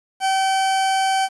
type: tone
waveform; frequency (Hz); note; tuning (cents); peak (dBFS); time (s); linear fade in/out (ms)
40% pulse; 769; G5; -33; -16; 0.2-1.29; 50
effects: resampled to 24000 Hz + 8-bit